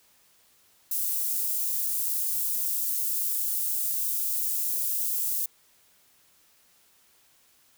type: high-pass noise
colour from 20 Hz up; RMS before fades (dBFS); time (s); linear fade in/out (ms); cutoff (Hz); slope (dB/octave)
white; -28; 0.91-5.46; 5; 11000; 12
effects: white hiss -62 dBFS RMS until 7.77 s